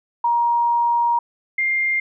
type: tone pair in turn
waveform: sine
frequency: 945 / 2109 Hz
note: A#5 / C7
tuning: +23 / +13 cents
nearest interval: octave + major second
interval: 1390 cents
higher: second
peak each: -15 / -17 dBFS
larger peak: first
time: 0.24-1.19 / 1.58-2 s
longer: first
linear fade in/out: 5 ms
effects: none